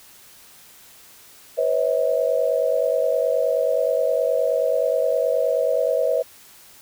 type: tone cluster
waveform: sine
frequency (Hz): 494.5 / 544 / 641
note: B4 / C#5 / E5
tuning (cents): +2 / -33 / -49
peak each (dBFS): -22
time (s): 1.57-6.23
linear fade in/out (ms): 20
effects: white hiss -48 dBFS RMS until 6.81 s